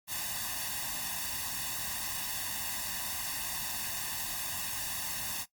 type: noise with comb filter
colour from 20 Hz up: white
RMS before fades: -36 dBFS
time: 0.07-5.46 s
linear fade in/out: 50 ms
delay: 1.1 ms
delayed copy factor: +0.85
effects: noise-tail reverb RT60 0.1 s tail -17 dB re dry + Opus 48 kbps